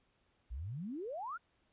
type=exponential sweep; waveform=sine; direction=up; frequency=53 to 1486 Hz; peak=-39 dBFS; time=0.5-1.38 s; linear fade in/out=20 ms; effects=pink hiss -75 dBFS RMS until 1.72 s + resampled to 8000 Hz